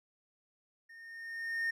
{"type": "tone with level ramp", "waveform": "triangle", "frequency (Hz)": 1832, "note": "A#6", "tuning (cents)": -31, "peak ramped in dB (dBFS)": [-50, -27], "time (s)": [0.89, 1.71], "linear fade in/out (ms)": 10, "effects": ["tanh soft clip ceiling -23 dBFS"]}